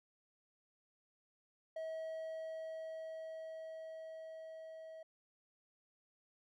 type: tone with level ramp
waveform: triangle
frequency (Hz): 642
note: E5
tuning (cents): -46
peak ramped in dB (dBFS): -38 to -47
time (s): 1.76-5.03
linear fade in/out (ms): 5
effects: none